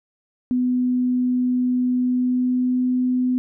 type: tone with pitch glide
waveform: sine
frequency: 250 to 252 Hz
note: B3 to B3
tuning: +21 to +35 cents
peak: -17 dBFS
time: 0.51-3.38 s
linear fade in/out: 0 ms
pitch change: +14 cents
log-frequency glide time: 2.01-2.87 s
effects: none